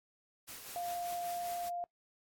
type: noise with tremolo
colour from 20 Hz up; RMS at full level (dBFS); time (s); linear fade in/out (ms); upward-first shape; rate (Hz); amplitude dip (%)
white; -46; 0.47-1.7; 20; sine; 5.1; 40
type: tone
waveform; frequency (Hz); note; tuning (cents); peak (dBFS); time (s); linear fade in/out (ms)
sine; 700; F5; +4; -36; 0.76-1.84; 0
effects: noise-tail reverb RT60 0.1 s tail -23 dB re dry + AAC 64 kbps